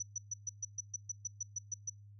sine tone bursts, 5940 Hz, F#8, 6 cents sharp, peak -35 dBFS, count 13, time 0-1.898 s, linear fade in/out 5 ms, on 26 ms, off 130 ms, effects noise-tail reverb RT60 0.3 s tail -26 dB re dry + added 102 Hz sine -53 dBFS peak until 2.19 s

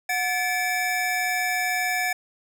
square tone cluster, 731 / 1730 / 2315 Hz, F#5 / A6 / D7, -21 / -30 / -25 cents, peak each -28 dBFS, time 0.09-2.13 s, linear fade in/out 5 ms, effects none

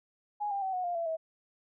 sine tone with pitch steps, 830.6 / 796.3 / 763.4 / 731.9 / 701.7 / 672.7 / 644.9 Hz, G#5 / G5 / G5 / F#5 / F5 / E5 / E5, 0 / +27 / -46 / -19 / +8 / +35 / -38 cents, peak -30 dBFS, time 0.4-1.17 s, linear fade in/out 20 ms, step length 110 ms, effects none

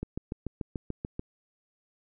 click train, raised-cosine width 3 ms, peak -20 dBFS, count 9, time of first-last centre 0.03-1.194 s, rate 6.87 Hz, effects none

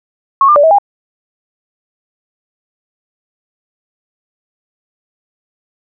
sine tone with pitch steps, 1096 / 1196 / 579 / 644 / 809 Hz, C#6 / D6 / D5 / E5 / G#5, -20 / +31 / -25 / -41 / -46 cents, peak -4 dBFS, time 0.41-0.785 s, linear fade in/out 2 ms, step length 75 ms, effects none

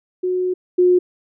sine tone pair in turn, 365.6 / 360.2 Hz, F#4 / F#4, -21 / -46 cents, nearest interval unison, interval 25 cents, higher first, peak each -17 / -10 dBFS, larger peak second, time 0.23-0.54 / 0.78-0.99 s, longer first, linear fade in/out 10 ms, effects none

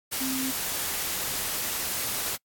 sine tone in noise, 263.2 Hz, C4, 10 cents sharp, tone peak -29 dBFS, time 0.2-0.52 s, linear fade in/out 20 ms, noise white, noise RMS -30 dBFS, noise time 0.11-2.37 s, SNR -2 dB, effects noise-tail reverb RT60 0.1 s tail -26 dB re dry + AAC 64 kbps

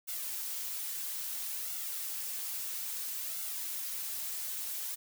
blue noise with flanger, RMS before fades -38 dBFS, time 0.07-4.96 s, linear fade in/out 20 ms, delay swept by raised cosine 1.4 to 6.5 ms, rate 0.6 Hz, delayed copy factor +0.55, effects none

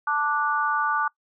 sine chord, D major, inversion second, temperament just, 881 / 1174.7 / 1468.3 Hz, A5 / D6 / F#6, +2 / 0 / -14 cents, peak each -27 / -24 / -26 dBFS, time 0.07-1.08 s, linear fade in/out 5 ms, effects noise-tail reverb RT60 0.1 s tail -23 dB re dry

